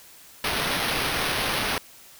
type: noise with sample-and-hold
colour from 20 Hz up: violet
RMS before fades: -26 dBFS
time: 0.44-1.78 s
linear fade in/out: 2 ms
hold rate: 7350 Hz
effects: white hiss -49 dBFS RMS until 2.19 s